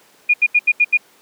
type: tone bursts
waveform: sine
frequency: 2436 Hz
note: D#7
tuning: 37 cents flat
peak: -9 dBFS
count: 6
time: 0.29-0.974 s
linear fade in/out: 10 ms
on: 49 ms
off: 78 ms
effects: pink hiss -51 dBFS RMS until 1.21 s + high-pass 300 Hz 12 dB/octave